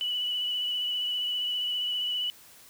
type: tone with vibrato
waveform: sine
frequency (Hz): 2960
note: F#7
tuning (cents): 0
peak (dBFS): -27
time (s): 0.01-2.3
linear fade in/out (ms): 0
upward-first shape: sine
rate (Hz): 15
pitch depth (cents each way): 21
effects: white hiss -53 dBFS RMS until 2.69 s